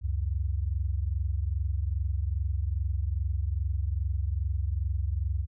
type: tone pair together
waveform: sine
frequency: 67.6 / 90.05 Hz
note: C#2 / F#2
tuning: -43 / -46 cents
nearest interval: perfect fourth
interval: 497 cents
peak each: -28 / -30 dBFS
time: 0.01-5.47 s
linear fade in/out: 50 ms
effects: none